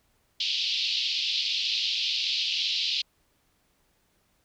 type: band-pass noise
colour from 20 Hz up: white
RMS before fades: -28 dBFS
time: 0.4-3.02 s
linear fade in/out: 5 ms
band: 2700 to 4700 Hz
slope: 48 dB/octave
effects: pink hiss -69 dBFS RMS until 4.44 s